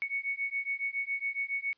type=beating tone pair; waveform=sine; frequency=2217 / 2224.2 Hz; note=C#7 / C#7; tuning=0 / +5 cents; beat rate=7.2 Hz; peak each=-34 / -34 dBFS; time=0.02-1.73 s; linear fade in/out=0 ms; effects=white hiss -71 dBFS RMS until 1.77 s + resampled to 11025 Hz